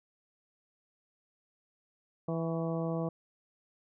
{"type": "harmonic tone with a mistuned harmonic", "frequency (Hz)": 164.81, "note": "E3", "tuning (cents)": 0, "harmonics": [1, 2, 3, 4, 5, 6, 7], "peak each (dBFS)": [-33, -38, -37, -39, -47, -49, -47], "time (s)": [2.28, 3.09], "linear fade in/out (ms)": 5, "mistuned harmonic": 7, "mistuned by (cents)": -38, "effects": []}